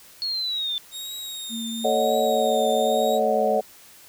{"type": "linear sweep", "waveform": "sine", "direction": "down", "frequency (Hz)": [4358, 3520], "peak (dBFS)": -24, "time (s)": [0.22, 0.78], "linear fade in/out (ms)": 0}
{"type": "tone with vibrato", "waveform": "sawtooth", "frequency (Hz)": 3715, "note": "A#7", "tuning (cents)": -7, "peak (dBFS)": -29, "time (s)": [0.91, 3.2], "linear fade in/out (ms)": 50, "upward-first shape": "triangle", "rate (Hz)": 0.98, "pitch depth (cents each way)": 59}
{"type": "tone with pitch glide", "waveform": "sine", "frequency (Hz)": [228.1, 216], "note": ["A#3", "A3"], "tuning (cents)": [-37, -32], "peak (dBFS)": -29, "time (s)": [1.49, 3.62], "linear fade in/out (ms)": 50, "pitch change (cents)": -95, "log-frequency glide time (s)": [2.99, 3.49]}
{"type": "chord", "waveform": "sine", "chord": "D# half-diminished seventh", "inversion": "second", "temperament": "equal", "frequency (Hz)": [440, 554.4, 622.3, 740], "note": ["A4", "C#5", "D#5", "F#5"], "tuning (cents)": [0, 0, 0, 0], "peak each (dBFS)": [-25, -24, -24, -24], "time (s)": [1.84, 3.61], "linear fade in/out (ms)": 10}
{"effects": ["white hiss -49 dBFS RMS until 4.08 s"]}